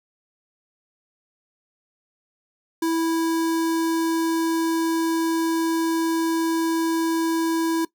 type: tone with notch filter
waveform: square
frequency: 328.3 Hz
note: E4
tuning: 7 cents flat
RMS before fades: -22 dBFS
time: 2.82-7.85 s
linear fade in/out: 5 ms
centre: 2600 Hz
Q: 1.5
effects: noise-tail reverb RT60 0.1 s tail -19 dB re dry